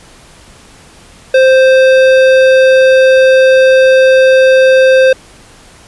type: tone with hard clipping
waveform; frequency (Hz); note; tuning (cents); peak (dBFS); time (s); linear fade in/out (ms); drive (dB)
triangle; 523.3; C5; 0; -5; 1.34-5.13; 5; 17
effects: pink hiss -39 dBFS RMS until 5.87 s + resampled to 24000 Hz